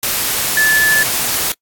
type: tone in noise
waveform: sine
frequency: 1735 Hz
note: A6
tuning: 25 cents flat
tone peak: -10 dBFS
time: 0.57-1.03 s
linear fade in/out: 2 ms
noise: white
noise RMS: -17 dBFS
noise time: 0.03-1.52 s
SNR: +4 dB
effects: noise-tail reverb RT60 0.1 s tail -25 dB re dry + AAC 64 kbps